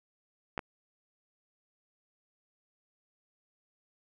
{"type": "clicks", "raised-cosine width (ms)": 0.5, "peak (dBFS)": [-18, -22], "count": 2, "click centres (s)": [0.578, 0.592], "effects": []}